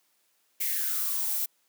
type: noise with high-pass filter sweep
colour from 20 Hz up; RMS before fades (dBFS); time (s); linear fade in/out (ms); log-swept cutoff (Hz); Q
violet; -29; 0.6-1.46; 10; 2200 to 650; 7.3
effects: white hiss -70 dBFS RMS until 1.68 s + high-pass 200 Hz 12 dB/octave